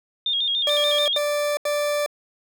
sine tone with vibrato, 3444 Hz, A7, 38 cents flat, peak -20 dBFS, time 0.26-1.18 s, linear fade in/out 2 ms, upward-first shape square, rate 6.9 Hz, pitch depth 85 cents each way
40% pulse tone bursts, 587.3 Hz, D5, in tune, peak -20 dBFS, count 3, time 0.67-2.062 s, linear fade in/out 2 ms, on 410 ms, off 81 ms
effects none

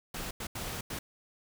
pink noise bursts at uneven times, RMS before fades -38 dBFS, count 4, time 0.14-0.31 / 0.4-0.47 / 0.55-0.81 / 0.9-0.99 s, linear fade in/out 5 ms, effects none

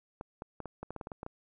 clicks, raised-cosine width 1 ms, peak -26 dBFS, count 12, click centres 0.211 / 0.421 / 0.603 / 0.657 / 0.83 / 0.906 / 0.963 / 1.012 / 1.071 / 1.118 / 1.231 / 1.264 s, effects none

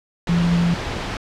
sine tone in noise, 171.7 Hz, F3, 29 cents flat, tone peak -15 dBFS, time 0.29-0.74 s, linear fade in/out 2 ms, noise pink, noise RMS -26 dBFS, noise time 0.27-1.17 s, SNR +8 dB, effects low-pass 4000 Hz 12 dB/octave

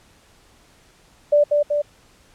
sine tone with echo, 587 Hz, D5, 1 cent flat, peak -11 dBFS, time 1.32-1.44 s, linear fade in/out 10 ms, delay 190 ms, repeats 2, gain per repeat -3 dB, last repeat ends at 1.82 s, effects pink hiss -54 dBFS RMS until 2.34 s + low-pass 10000 Hz 12 dB/octave

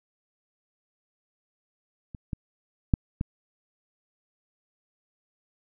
clicks, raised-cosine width 5 ms, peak -26 / -18 / -7 / -15 dBFS, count 4, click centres 2.148 / 2.332 / 2.938 / 3.211 s, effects none

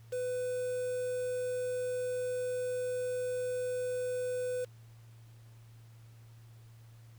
triangle tone with quantisation, 500 Hz, B4, 21 cents sharp, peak -30 dBFS, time 0.12-4.65 s, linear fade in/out 10 ms, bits 8, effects added 114 Hz sine -52 dBFS peak until 7.18 s + pink hiss -66 dBFS RMS until 7.18 s

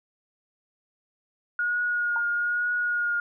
sine tone with vibrato, 1437 Hz, F6, 49 cents sharp, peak -23 dBFS, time 1.59-3.2 s, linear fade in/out 2 ms, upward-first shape triangle, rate 1.1 Hz, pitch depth 23 cents each way
sine tone with exponential decay, 919 Hz, A#5, 25 cents flat, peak -26 dBFS, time 2.16-2.25 s, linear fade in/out 1 ms, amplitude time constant 19 ms
effects none

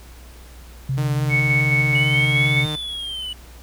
sine tone, 133.5 Hz, C3, 35 cents sharp, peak -19 dBFS, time 0.89-2.66 s, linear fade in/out 5 ms
sawtooth tone with vibrato, 151.3 Hz, D#3, 48 cents flat, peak -21 dBFS, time 0.97-2.76 s, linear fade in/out 10 ms, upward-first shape sine, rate 4.8 Hz, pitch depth 17 cents each way
sine tone with tremolo, 2216 Hz, C#7, 1 cent flat, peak -16 dBFS, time 1.29-2.65 s, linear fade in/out 50 ms, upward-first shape square, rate 4.7 Hz, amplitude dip 30%
triangle linear two-way sweep, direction up then down, 2900 to 3614 to 2942 Hz, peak -25 dBFS, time 1.95-3.33 s, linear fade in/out 2 ms, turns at 2.65 s
effects added 60 Hz sine -40 dBFS peak until 3.62 s + pink hiss -47 dBFS RMS until 3.62 s

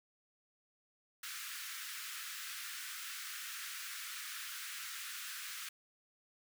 pink high-pass noise, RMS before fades -45 dBFS, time 1.23-5.69 s, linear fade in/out 5 ms, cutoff 1300 Hz, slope 48 dB/octave, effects none

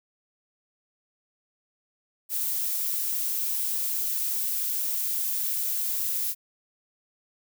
violet noise, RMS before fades -28 dBFS, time 2.29-6.35 s, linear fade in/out 50 ms, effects none

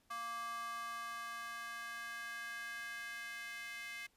square tone with high-pass filter sweep, 233.1 Hz, A#3, in tune, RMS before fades -45 dBFS, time 0.1-4.07 s, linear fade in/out 10 ms, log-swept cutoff 1100 to 2000 Hz, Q 3.9, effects pink hiss -74 dBFS RMS until 4.16 s + resampled to 32000 Hz

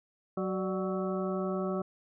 harmonic tone with a mistuned harmonic, 187 Hz, F#3, 19 cents sharp, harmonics 1 / 2 / 3 / 4 / 6 / 7, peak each -33 / -34 / -37 / -43 / -43 / -42 dBFS, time 0.37-1.82 s, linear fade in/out 5 ms, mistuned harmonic 3, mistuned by +76 cents, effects none

